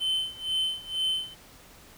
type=tone with tremolo; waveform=triangle; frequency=3067 Hz; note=G7; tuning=38 cents flat; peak=-22 dBFS; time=0-1.35 s; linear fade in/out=20 ms; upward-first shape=sine; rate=2.1 Hz; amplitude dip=90%; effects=pink hiss -52 dBFS RMS until 1.97 s